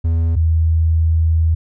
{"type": "tone pair in turn", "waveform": ["triangle", "sine"], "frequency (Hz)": [82.41, 81.04], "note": ["E2", "E2"], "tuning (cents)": [0, -29], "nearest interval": "unison", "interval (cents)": 29, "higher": "first", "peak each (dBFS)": -11, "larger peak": "neither", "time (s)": [[0.04, 0.36], [0.36, 1.55]], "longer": "second", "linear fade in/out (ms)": 10, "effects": []}